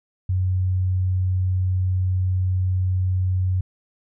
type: tone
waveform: sine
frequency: 92.5 Hz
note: F#2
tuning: in tune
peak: -18 dBFS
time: 0.29-3.61 s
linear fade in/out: 5 ms
effects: none